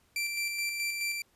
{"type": "tone with tremolo", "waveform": "sawtooth", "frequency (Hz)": 2349, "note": "D7", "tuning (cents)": 0, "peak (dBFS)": -26, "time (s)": [0.16, 1.22], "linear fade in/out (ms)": 2, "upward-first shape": "square", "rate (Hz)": 4.7, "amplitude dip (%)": 35, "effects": ["pink hiss -68 dBFS RMS until 1.35 s", "resampled to 32000 Hz"]}